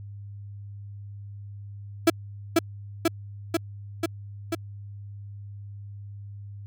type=tone with echo; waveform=35% pulse; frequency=331.8 Hz; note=E4; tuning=11 cents sharp; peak=-12 dBFS; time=2.07-2.1 s; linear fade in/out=5 ms; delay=490 ms; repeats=5; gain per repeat=-2 dB; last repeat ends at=4.55 s; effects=added 101 Hz sine -37 dBFS peak until 6.66 s + MP3 96 kbps